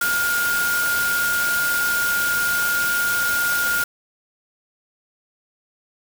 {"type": "tone in noise", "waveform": "sine", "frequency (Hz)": 1420, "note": "F6", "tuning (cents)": 28, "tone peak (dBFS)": -19, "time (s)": [0.01, 3.84], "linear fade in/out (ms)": 5, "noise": "white", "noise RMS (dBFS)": -26, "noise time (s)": [0.01, 3.84], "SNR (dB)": 4, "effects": []}